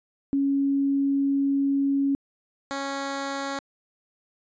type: tone pair in turn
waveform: sine / 10% pulse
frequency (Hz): 277.2 / 276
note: C#4 / C#4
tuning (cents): 0 / -7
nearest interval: unison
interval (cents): 7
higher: first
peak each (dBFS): -20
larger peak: neither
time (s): 0.33-2.15 / 2.71-3.59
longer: first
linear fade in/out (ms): 0
effects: resampled to 16000 Hz